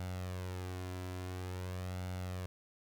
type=tone with flanger; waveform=sawtooth; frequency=91.5 Hz; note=F#2; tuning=19 cents flat; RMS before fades=-41 dBFS; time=0-2.46 s; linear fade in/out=0 ms; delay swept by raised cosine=1.4 to 3 ms; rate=0.48 Hz; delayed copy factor=+0.5; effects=none